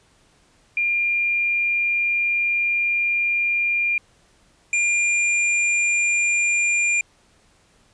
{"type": "tone pair in turn", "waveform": ["sine", "square"], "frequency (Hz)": [2400, 2400], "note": ["D7", "D7"], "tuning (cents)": [37, 37], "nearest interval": "unison", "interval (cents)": 0, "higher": "neither", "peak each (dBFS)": -18, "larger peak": "neither", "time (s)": [[0.77, 3.98], [4.73, 7.01]], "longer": "first", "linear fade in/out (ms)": 2, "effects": ["pink hiss -58 dBFS RMS until 7.93 s", "resampled to 22050 Hz"]}